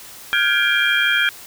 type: tone cluster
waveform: sine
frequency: 1411 / 1557 / 1669 / 2373 / 3229 Hz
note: F6 / G6 / G#6 / D7 / G#7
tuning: +17 / -12 / +8 / +17 / -49 cents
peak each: -21 dBFS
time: 0.33-1.29 s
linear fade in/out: 0 ms
effects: white hiss -39 dBFS RMS until 1.46 s